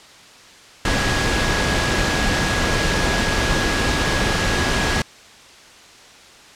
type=tone in noise; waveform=sine; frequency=1661.2 Hz; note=G#6; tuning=in tune; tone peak=-26 dBFS; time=0.85-5.02 s; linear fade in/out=2 ms; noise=pink; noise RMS=-19 dBFS; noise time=0.85-5.02 s; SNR=-10 dB; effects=white hiss -44 dBFS RMS until 6.55 s + low-pass 6000 Hz 12 dB/octave